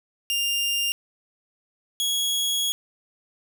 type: tone pair in turn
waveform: sawtooth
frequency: 2800 / 3330 Hz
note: F7 / G#7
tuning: +4 / +4 cents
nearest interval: minor third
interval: 300 cents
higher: second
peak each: -19 dBFS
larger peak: neither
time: 0.3-0.92 / 2-2.72 s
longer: second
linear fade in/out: 0 ms
effects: none